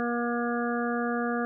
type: harmonic tone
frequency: 238.3 Hz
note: A#3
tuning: 38 cents sharp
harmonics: 1 / 2 / 3 / 5 / 6 / 7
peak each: -29 / -32 / -34 / -36 / -37 / -37 dBFS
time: 0-1.45 s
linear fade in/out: 0 ms
effects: none